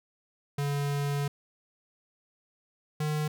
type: tone pair in turn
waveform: square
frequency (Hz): 142.7 / 151.86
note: D3 / D#3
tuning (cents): -49 / -42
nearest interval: minor second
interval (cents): 107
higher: second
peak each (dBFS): -28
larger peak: neither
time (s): 0.58-1.28 / 3-3.28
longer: first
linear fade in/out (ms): 5
effects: none